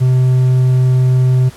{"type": "tone", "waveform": "triangle", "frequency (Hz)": 128.1, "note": "C3", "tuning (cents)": -36, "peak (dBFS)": -6, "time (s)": [0, 1.5], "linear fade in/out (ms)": 20, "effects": ["pink hiss -39 dBFS RMS until 1.56 s", "low-pass 12000 Hz 12 dB/octave"]}